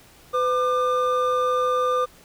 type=tone pair together; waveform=triangle; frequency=504.1 / 1199 Hz; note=B4 / D6; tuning=+35 / +36 cents; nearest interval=octave + minor third; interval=1501 cents; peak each=-20 dBFS; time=0.33-2.06 s; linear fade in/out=20 ms; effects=pink hiss -51 dBFS RMS until 2.24 s